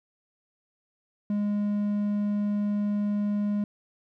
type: tone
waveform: triangle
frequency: 206.2 Hz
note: G#3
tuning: 12 cents flat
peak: -22 dBFS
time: 1.3-3.64 s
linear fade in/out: 2 ms
effects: none